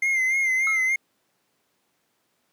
triangle tone with vibrato, 2098 Hz, C7, 4 cents sharp, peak -18 dBFS, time 0.02-0.96 s, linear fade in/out 5 ms, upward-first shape sine, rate 3.4 Hz, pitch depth 51 cents each way
triangle tone with exponential decay, 1307 Hz, E6, 15 cents flat, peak -25 dBFS, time 0.67-0.95 s, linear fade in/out 1 ms, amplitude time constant 59 ms
effects pink hiss -70 dBFS RMS until 2.52 s + high-pass 200 Hz 12 dB/octave

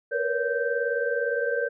sine tone cluster, 465.5 / 485.2 / 563 / 1560 Hz, A#4 / B4 / C#5 / G6, -2 / -31 / +27 / -9 cents, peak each -29 dBFS, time 0.11-1.69 s, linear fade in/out 20 ms, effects none

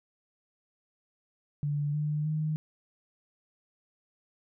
sine tone with pitch steps, 145.9 / 150.18 / 154.58 Hz, D3 / D3 / D#3, -11 / +39 / -11 cents, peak -27 dBFS, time 1.63-2.56 s, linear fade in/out 0 ms, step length 310 ms, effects none

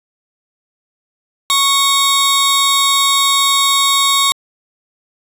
sawtooth tone pair together, 1108.7 / 3725 Hz, C#6 / A#7, 0 / -2 cents, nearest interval octave + major sixth, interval 2098 cents, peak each -10 dBFS, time 1.5-4.32 s, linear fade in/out 0 ms, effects resampled to 32000 Hz

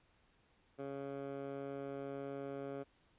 15% pulse tone with band-pass filter, 138.59 Hz, C#3, in tune, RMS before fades -44 dBFS, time 0.78-2.84 s, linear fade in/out 20 ms, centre 520 Hz, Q 0.98, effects pink hiss -72 dBFS RMS until 3.18 s + resampled to 8000 Hz

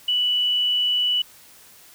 sine tone, 2960 Hz, F#7, in tune, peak -18 dBFS, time 0.08-1.22 s, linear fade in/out 5 ms, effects white hiss -49 dBFS RMS until 1.94 s

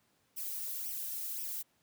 violet noise with flanger, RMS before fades -39 dBFS, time 0.36-1.63 s, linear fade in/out 20 ms, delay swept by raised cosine 0.35 to 2.25 ms, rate 1.9 Hz, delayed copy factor +0.95, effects pink hiss -73 dBFS RMS until 1.82 s + high-pass 100 Hz 12 dB/octave

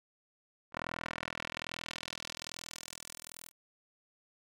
10% pulse tone with band-pass filter sweep, 41.2 Hz, E1, in tune, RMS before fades -44 dBFS, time 0.72-3.52 s, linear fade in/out 50 ms, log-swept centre 1300 to 12000 Hz, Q 1.1, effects none

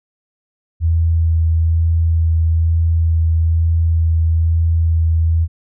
sine tone with vibrato, 82 Hz, E2, 9 cents flat, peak -11 dBFS, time 0.8-5.48 s, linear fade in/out 50 ms, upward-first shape sine, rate 1.1 Hz, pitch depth 12 cents each way, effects none

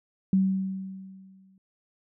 sine tone with exponential decay, 190.9 Hz, G3, 46 cents flat, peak -17 dBFS, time 0.33-1.58 s, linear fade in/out 2 ms, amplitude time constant 270 ms, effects none

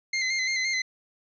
sawtooth tone with vibrato, 2078 Hz, C7, 12 cents flat, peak -21 dBFS, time 0.13-0.82 s, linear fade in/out 5 ms, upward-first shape square, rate 5.8 Hz, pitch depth 31 cents each way, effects resampled to 16000 Hz

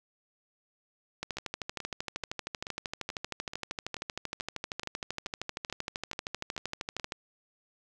two click trains, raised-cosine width 0.2 ms, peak -17 / -21 dBFS, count 77 / 14, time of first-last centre 1.23-7.121 / 1.37-6.998 s, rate 12.9 / 2.31 Hz, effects none

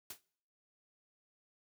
white noise with exponential decay, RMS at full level -40 dBFS, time 0.1-0.21 s, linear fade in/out 5 ms, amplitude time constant 23 ms, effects noise-tail reverb RT60 0.6 s tail -23 dB re dry + high-pass 60 Hz 12 dB/octave

